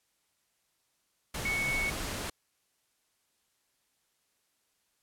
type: tone in noise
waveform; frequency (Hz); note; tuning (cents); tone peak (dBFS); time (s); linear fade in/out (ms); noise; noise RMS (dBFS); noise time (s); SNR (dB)
sine; 2217; C#7; 0; -29; 1.45-1.9; 5; pink; -36; 1.34-2.3; +4
effects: white hiss -75 dBFS RMS until 5.02 s + low-pass 12000 Hz 12 dB/octave